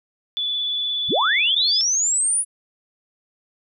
sine tone with vibrato, 3458 Hz, A7, 31 cents flat, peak -21 dBFS, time 0.37-1.81 s, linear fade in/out 0 ms, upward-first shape triangle, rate 17 Hz, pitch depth 15 cents each way
sine linear sweep, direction up, 34.29 to 9956 Hz, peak -17 dBFS, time 1.08-2.45 s, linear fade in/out 50 ms
effects none

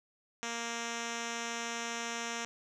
5% pulse tone with low-pass filter, 233.1 Hz, A#3, in tune, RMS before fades -38 dBFS, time 0.43-2.45 s, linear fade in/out 0 ms, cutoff 5800 Hz, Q 3.1, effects none

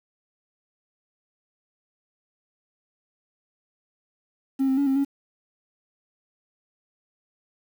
triangle tone with pitch steps, 269.3 / 264.7 / 281.9 / 268.1 / 278.4 Hz, C#4 / C4 / C#4 / C4 / C#4, -50 / +20 / +29 / +42 / +8 cents, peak -16 dBFS, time 4.59-5.05 s, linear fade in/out 20 ms, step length 92 ms, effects tanh soft clip ceiling -15 dBFS + 8-bit

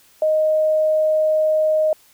sine tone, 622 Hz, D#5, 1 cent flat, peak -14 dBFS, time 0.22-1.93 s, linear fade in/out 2 ms, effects white hiss -53 dBFS RMS until 2.13 s

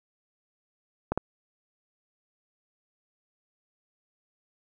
clicks, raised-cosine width 1 ms, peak -12 dBFS, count 2, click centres 1.12 / 1.176 s, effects none

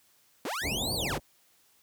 sawtooth linear two-way sweep, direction up then down, 196 to 4699 to 196 Hz, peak -28 dBFS, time 0.45-1.18 s, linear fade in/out 2 ms, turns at 0.94 s
pink low-pass noise, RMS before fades -33 dBFS, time 0.61-1.2 s, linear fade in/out 50 ms, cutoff 900 Hz, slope 48 dB/octave
effects white hiss -65 dBFS RMS until 1.82 s + high-pass 60 Hz 12 dB/octave

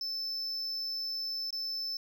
triangle tone with dropouts, 5274 Hz, E8, in tune, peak -32 dBFS, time 0.01-1.97 s, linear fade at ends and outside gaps 2 ms, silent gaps 1.506-1.527 s, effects none

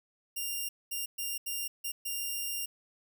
5% pulse tone bursts at uneven times, 2794 Hz, F7, in tune, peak -24 dBFS, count 6, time 0.36-0.69 / 0.91-1.06 / 1.18-1.38 / 1.46-1.68 / 1.84-1.92 / 2.05-2.66 s, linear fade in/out 10 ms, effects none

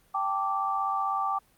sine chord, G suspended second, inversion none, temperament equal with one note detuned, 784 / 880 / 1168.6 Hz, G5 / A5 / D6, 0 / 0 / -9 cents, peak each -30 / -34 / -28 dBFS, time 0.14-1.39 s, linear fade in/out 10 ms, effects pink hiss -63 dBFS RMS until 1.57 s + Opus 32 kbps

